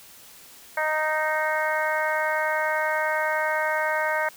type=harmonic tone; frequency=310 Hz; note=D#4; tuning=6 cents flat; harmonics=2 / 3 / 4 / 5 / 6 / 7; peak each=-27 / -28 / -33 / -28 / -30 / -33 dBFS; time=0.77-4.29 s; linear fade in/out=5 ms; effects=white hiss -48 dBFS RMS until 4.36 s